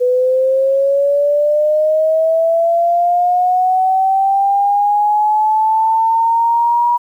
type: linear sweep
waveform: sine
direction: up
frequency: 493.9 to 963 Hz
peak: -10 dBFS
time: 0-6.98 s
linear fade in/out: 20 ms
effects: 8-bit